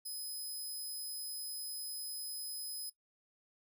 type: tone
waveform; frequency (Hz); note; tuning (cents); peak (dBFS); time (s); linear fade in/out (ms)
10% pulse; 5050; D#8; +25; -35; 0.05-2.9; 10
effects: noise-tail reverb RT60 0.1 s tail -17 dB re dry